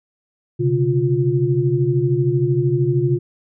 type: tone cluster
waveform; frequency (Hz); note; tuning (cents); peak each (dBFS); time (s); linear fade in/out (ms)
sine; 127.7 / 140.7 / 352.5; C3 / C#3 / F4; -42 / +26 / +16; -19; 0.59-3.19; 20
effects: none